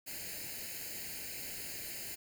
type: noise with comb filter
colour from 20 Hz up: white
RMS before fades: -43 dBFS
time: 0.06-2.16 s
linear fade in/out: 20 ms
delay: 0.43 ms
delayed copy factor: +0.85
effects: none